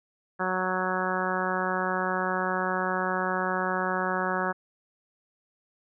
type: harmonic tone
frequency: 185 Hz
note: F#3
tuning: in tune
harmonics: 1 / 2 / 3 / 4 / 5 / 6 / 7 / 8 / 9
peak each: -34 / -34 / -34 / -34 / -34 / -34 / -34 / -34 / -34 dBFS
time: 0.39-4.53 s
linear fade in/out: 20 ms
effects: none